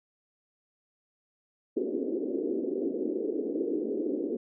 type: band-pass noise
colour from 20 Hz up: white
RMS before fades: -31 dBFS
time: 1.76-4.37 s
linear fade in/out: 10 ms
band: 250 to 450 Hz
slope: 48 dB/octave
effects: none